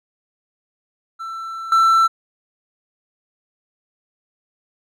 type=tone with level steps; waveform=triangle; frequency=1336 Hz; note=E6; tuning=23 cents sharp; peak=-25 / -9 dBFS; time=1.19-2.08 s; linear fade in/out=20 ms; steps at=1.72 s; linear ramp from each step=2 ms; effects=none